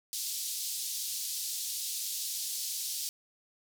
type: band-pass noise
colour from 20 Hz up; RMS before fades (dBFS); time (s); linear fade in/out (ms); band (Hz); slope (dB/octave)
pink; -36; 0.13-3.09; 0; 4100 to 16000; 24
effects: none